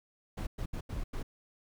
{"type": "noise bursts at uneven times", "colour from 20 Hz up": "brown", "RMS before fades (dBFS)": -36, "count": 5, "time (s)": [[0.37, 0.47], [0.58, 0.66], [0.73, 0.81], [0.89, 1.04], [1.13, 1.23]], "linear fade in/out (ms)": 10, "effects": []}